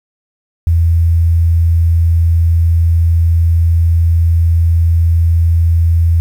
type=tone; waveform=sine; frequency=83.4 Hz; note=E2; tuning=21 cents sharp; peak=-7 dBFS; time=0.67-6.2 s; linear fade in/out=0 ms; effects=7-bit